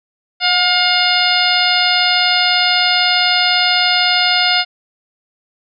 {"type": "harmonic tone with a mistuned harmonic", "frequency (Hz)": 713, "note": "F5", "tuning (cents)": 36, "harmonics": [1, 2, 3, 4, 5, 6, 7], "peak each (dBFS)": [-19, -19, -19, -19, -19, -19, -19], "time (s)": [0.4, 4.65], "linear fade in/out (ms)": 50, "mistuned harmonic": 1, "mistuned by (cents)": 27, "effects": []}